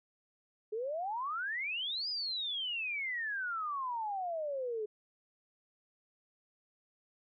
sine exponential two-way sweep, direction up then down, 415.3 to 5040 to 415.3 Hz, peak -34 dBFS, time 0.72-4.86 s, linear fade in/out 10 ms, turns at 2.09 s, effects none

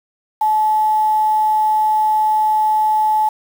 sine tone with quantisation, 861 Hz, A5, 38 cents flat, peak -12 dBFS, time 0.41-3.29 s, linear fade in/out 5 ms, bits 6, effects none

